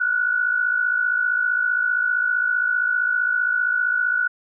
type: tone pair together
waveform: sine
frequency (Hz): 1424.7 / 1480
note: F6 / F#6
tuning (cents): +34 / 0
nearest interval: minor second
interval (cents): 66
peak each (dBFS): -24 / -19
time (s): 0-4.28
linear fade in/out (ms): 10
effects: none